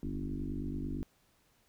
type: tone with frequency modulation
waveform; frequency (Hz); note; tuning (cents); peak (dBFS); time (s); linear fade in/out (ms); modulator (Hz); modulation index
sine; 152.8; D#3; -31; -34; 0.03-1.03; 0; 49; 3.4
effects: pink hiss -70 dBFS RMS until 1.68 s